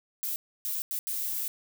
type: noise bursts at uneven times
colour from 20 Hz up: violet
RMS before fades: -32 dBFS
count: 4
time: 0.23-0.36 / 0.65-0.82 / 0.91-0.99 / 1.07-1.48 s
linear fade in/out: 0 ms
effects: none